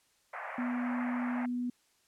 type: band-pass noise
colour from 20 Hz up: pink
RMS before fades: -41 dBFS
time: 0.33-1.46 s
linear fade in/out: 5 ms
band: 590 to 2200 Hz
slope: 48 dB/octave
type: tone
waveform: sine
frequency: 245.5 Hz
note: B3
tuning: 10 cents flat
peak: -31 dBFS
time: 0.58-1.7 s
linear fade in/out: 5 ms
effects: white hiss -70 dBFS RMS until 2.07 s + low-pass 10000 Hz 12 dB/octave